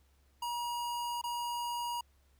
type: tone with dropouts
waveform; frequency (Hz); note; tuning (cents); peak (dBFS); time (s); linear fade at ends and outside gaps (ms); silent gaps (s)
square; 955; A#5; +42; -35; 0.42-2.01; 5; 1.215-1.238
effects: added 68 Hz sine -65 dBFS peak until 2.39 s + pink hiss -73 dBFS RMS until 2.39 s